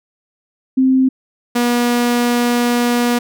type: tone pair in turn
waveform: sine / sawtooth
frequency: 261.6 / 241 Hz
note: C4 / B3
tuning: 0 / -42 cents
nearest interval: minor second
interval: 142 cents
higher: first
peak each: -9 dBFS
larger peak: neither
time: 0.77-1.09 / 1.55-3.19 s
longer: second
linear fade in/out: 10 ms
effects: none